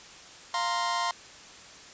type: chord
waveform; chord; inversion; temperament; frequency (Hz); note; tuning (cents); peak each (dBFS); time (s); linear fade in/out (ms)
sawtooth; F suspended fourth; none; just; 698.5 / 931.3 / 1047.7; F5 / Bb5 / C6; 0 / -2 / +2; -29 / -28 / -25; 0.54-1.11; 2
effects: white hiss -48 dBFS RMS until 1.93 s + resampled to 16000 Hz